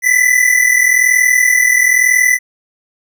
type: tone pair together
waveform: square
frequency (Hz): 1973 / 2014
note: B6 / B6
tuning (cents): -2 / +33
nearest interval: unison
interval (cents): 35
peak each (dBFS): -12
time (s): 0.02-2.39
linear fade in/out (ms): 50
effects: none